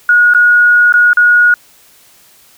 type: tone with dropouts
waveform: sine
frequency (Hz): 1448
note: F#6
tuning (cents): -38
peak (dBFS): -4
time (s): 0.09-1.54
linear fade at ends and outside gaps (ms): 2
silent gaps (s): 0.337-0.347 / 0.924-0.939 / 1.132-1.171
effects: white hiss -45 dBFS RMS until 2.57 s